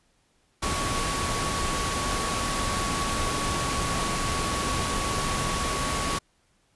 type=tone in noise; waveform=sine; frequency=1120 Hz; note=C#6; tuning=18 cents sharp; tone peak=-31 dBFS; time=0.62-6.19 s; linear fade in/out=10 ms; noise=pink; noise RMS=-28 dBFS; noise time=0.62-6.19 s; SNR=-6 dB; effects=pink hiss -67 dBFS RMS until 6.75 s + resampled to 24000 Hz